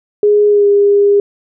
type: tone with pitch glide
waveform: sine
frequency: 415.3 to 405.3 Hz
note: G#4 to G#4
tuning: 0 to -42 cents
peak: -6 dBFS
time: 0.23-1.2 s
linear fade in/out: 2 ms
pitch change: -42 cents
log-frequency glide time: 0.48-0.67 s
effects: none